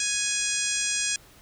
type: harmonic tone with a mistuned harmonic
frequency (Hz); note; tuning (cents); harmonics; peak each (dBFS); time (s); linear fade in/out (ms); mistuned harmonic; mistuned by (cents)
830.6; G#5; 0; 2 / 3 / 4 / 5 / 6 / 7 / 8 / 9 / 10; -35 / -32 / -34 / -38 / -34 / -32 / -32 / -32 / -34; 0-1.16; 2; 10; +58
effects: pink hiss -53 dBFS RMS until 1.41 s